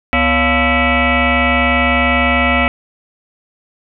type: tone with frequency modulation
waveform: sine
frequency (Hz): 1014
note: B5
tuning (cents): +45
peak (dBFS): -10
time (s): 0.13-2.68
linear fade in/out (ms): 0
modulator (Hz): 315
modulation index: 5.1
effects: none